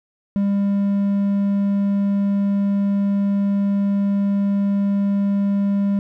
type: tone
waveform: triangle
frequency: 200 Hz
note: G3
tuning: 35 cents sharp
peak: -14 dBFS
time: 0.36-5.99 s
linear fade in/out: 0 ms
effects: none